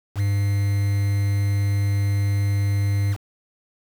triangle tone with quantisation, 100.5 Hz, G2, 44 cents sharp, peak -16 dBFS, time 0.15-3.17 s, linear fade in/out 50 ms, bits 6, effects none

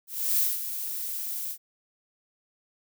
violet noise with ADSR envelope, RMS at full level -23 dBFS, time 0.07-1.58 s, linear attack 320 ms, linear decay 190 ms, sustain -10 dB, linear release 78 ms, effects none

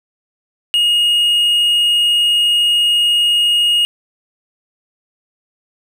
triangle tone, 2867 Hz, F7, 45 cents sharp, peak -9 dBFS, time 0.74-3.85 s, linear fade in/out 0 ms, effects none

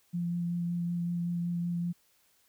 sine tone with vibrato, 172.8 Hz, F3, 18 cents flat, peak -29 dBFS, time 0.13-1.93 s, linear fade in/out 20 ms, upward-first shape sine, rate 5.3 Hz, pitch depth 12 cents each way, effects white hiss -68 dBFS RMS until 2.48 s

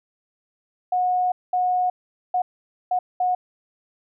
sine tone bursts at uneven times, 728 Hz, F#5, 28 cents flat, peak -18 dBFS, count 5, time 0.92-1.32 / 1.53-1.9 / 2.34-2.42 / 2.91-2.99 / 3.2-3.35 s, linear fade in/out 5 ms, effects none

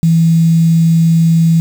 sine tone with quantisation, 164.7 Hz, E3, 1 cent flat, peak -6 dBFS, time 0.03-1.6 s, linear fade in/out 0 ms, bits 5, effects none

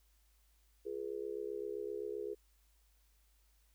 sine tone with amplitude modulation, 416.5 Hz, G#4, 5 cents sharp, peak -34 dBFS, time 0.85-2.35 s, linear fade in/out 20 ms, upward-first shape sine, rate 67.7 Hz, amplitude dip 100%, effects added 52 Hz sine -68 dBFS peak until 3.74 s + white hiss -75 dBFS RMS until 3.74 s

